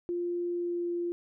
sine tone with pitch glide, 349.2 to 346.6 Hz, F4 to F4, 0 to -13 cents, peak -29 dBFS, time 0.09-1.12 s, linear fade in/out 0 ms, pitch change -13 cents, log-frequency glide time 0.49-0.91 s, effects none

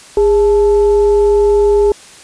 sine tone with frequency modulation, 410 Hz, G#4, 22 cents flat, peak -7 dBFS, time 0.17-1.92 s, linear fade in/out 2 ms, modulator 461 Hz, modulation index 0.36, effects white hiss -38 dBFS RMS until 2.23 s + resampled to 22050 Hz

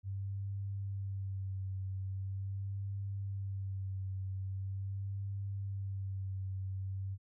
sine tone with vibrato, 97.2 Hz, G2, 14 cents flat, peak -36 dBFS, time 0.03-7.18 s, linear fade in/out 50 ms, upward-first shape sine, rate 0.42 Hz, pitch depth 31 cents each way, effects none

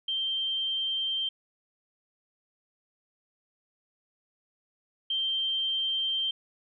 sine tone pair in turn, 3145 / 3145 Hz, G7 / G7, +5 / +5 cents, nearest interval unison, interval 0 cents, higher neither, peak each -27 / -26 dBFS, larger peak second, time 0.08-1.29 / 5.1-6.31 s, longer neither, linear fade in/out 5 ms, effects none

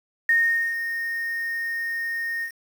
sine tone with ADSR envelope, 1846 Hz, A#6, 17 cents flat, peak -15 dBFS, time 0.29-2.52 s, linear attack 3 ms, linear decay 450 ms, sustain -10 dB, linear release 87 ms, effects 7-bit

